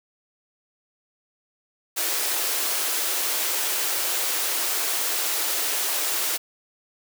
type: high-pass noise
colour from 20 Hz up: white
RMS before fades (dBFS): -25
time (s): 1.96-6.38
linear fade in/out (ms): 20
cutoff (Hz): 300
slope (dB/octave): 96
effects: none